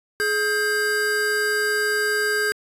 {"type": "tone pair together", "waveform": "square", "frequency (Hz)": [421.8, 1592.5], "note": ["G#4", "G6"], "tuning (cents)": [27, 27], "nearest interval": "octave + major seventh", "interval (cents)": 2300, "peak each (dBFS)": [-25, -22], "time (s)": [0.2, 2.52], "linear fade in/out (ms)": 0, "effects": ["resampled to 32000 Hz"]}